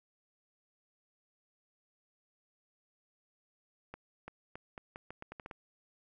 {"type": "accelerating click train", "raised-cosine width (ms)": 0.5, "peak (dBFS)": -29, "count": 11, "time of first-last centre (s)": [3.94, 5.512], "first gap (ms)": 340, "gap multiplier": 0.81, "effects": []}